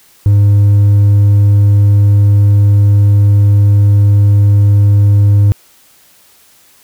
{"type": "tone with hard clipping", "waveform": "sine", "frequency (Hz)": 101.7, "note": "G#2", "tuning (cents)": -36, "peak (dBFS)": -5, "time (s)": [0.26, 5.52], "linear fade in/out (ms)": 0, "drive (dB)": 2, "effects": ["white hiss -46 dBFS RMS until 6.83 s"]}